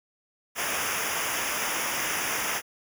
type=noise with comb filter; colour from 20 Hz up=pink; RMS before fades=-29 dBFS; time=0.55-2.62 s; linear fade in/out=50 ms; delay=0.24 ms; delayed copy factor=-1; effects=none